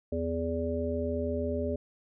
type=harmonic tone; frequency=83.1 Hz; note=E2; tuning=15 cents sharp; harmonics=1 / 3 / 5 / 7; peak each=-34 / -34 / -34 / -34 dBFS; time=0.12-1.76 s; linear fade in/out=5 ms; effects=none